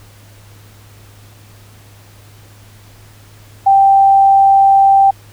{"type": "tone", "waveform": "sine", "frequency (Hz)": 784, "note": "G5", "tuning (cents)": 0, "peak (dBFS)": -5, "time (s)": [3.66, 5.11], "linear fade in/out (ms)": 10, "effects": ["added 103 Hz sine -40 dBFS peak until 5.32 s", "pink hiss -45 dBFS RMS until 5.32 s"]}